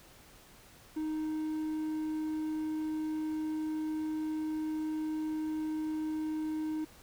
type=tone; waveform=triangle; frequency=311.1 Hz; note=D#4; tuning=in tune; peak=-30 dBFS; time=0.96-6.85 s; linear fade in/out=10 ms; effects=pink hiss -57 dBFS RMS until 7.02 s